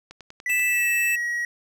click train, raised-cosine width 0.2 ms, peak -24 dBFS, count 6, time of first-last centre 0.11-0.595 s, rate 10.3 Hz
triangle tone with pitch glide, 1975.5 to 1906 Hz, B6 to A#6, 0 to +38 cents, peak -22 dBFS, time 0.46-1.45 s, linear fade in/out 2 ms, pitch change -62 cents, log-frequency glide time 0.66-0.92 s
square tone, 2637 Hz, E7, in tune, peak -22 dBFS, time 0.49-1.16 s, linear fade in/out 10 ms
effects none

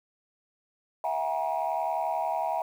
sine tone cluster, 655 / 726 / 807 / 950 Hz, E5 / F#5 / G#5 / A#5, -11 / -33 / -50 / +33 cents, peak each -31 dBFS, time 1.04-2.62 s, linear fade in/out 2 ms, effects tanh soft clip ceiling -20 dBFS + 9-bit

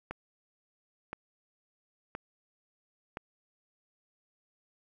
click train, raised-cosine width 0.5 ms, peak -22 dBFS, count 4, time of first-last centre 0.11-3.171 s, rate 0.98 Hz, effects 10-bit

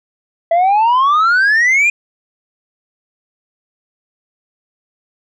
sine exponential sweep, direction up, 659.3 to 2472 Hz, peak -6 dBFS, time 0.51-1.9 s, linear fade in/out 5 ms, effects tanh soft clip ceiling -8 dBFS

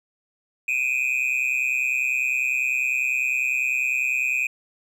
triangle tone with amplitude modulation, 2483 Hz, D#7, 4 cents flat, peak -15 dBFS, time 0.68-4.47 s, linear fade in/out 5 ms, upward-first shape sine, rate 130 Hz, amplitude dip 95%, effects none

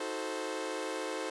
sawtooth chord, D# diminished seventh, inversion none, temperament equal with one note detuned, 317.1 / 370 / 440 / 523.3 Hz, D#4 / F#4 / A4 / C5, +33 / 0 / 0 / 0 cents, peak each -37 / -38 / -36 / -35 dBFS, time 0-1.3 s, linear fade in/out 5 ms, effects resampled to 24000 Hz

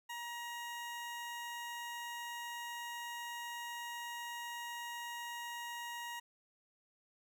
20% pulse tone, 948 Hz, A#5, 29 cents sharp, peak -37 dBFS, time 0.09-6.2 s, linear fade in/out 10 ms, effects none

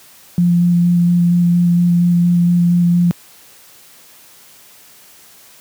sine tone with vibrato, 174.1 Hz, F3, 5 cents flat, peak -9 dBFS, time 0.38-3.11 s, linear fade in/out 0 ms, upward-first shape square, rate 4.3 Hz, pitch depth 9 cents each way, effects white hiss -44 dBFS RMS until 5.6 s + high-pass 80 Hz 12 dB/octave

